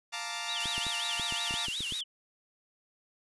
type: chord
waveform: 10% pulse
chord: Bb major seventh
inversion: second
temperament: equal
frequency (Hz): 698.5 / 880 / 932.3 / 1174.7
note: F5 / A5 / Bb5 / D6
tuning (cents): 0 / 0 / 0 / 0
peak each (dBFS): -32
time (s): 0.12-1.67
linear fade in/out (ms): 20
type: tone with vibrato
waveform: sine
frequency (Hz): 3267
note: G#7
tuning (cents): -29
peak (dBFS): -33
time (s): 0.47-2.04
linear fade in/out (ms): 20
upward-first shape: sine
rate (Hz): 5.5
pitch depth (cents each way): 300
type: high-pass noise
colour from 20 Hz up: pink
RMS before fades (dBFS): -41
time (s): 0.6-2.01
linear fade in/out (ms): 5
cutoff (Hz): 2900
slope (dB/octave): 12
type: clicks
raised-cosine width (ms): 3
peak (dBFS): -29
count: 10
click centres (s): 0.657 / 0.78 / 0.867 / 1.197 / 1.324 / 1.509 / 1.54 / 1.684 / 1.806 / 1.923
effects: resampled to 24000 Hz